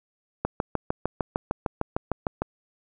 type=click train; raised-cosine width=1 ms; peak=-10 dBFS; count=14; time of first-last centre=0.45-2.42 s; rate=6.6 Hz; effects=none